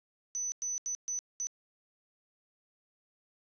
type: tone bursts at uneven times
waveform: sine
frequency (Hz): 6000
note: F#8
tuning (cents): +23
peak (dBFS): -32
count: 5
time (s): 0.35-0.52 / 0.62-0.78 / 0.86-0.95 / 1.08-1.19 / 1.4-1.47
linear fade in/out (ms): 0
effects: resampled to 16000 Hz + 11-bit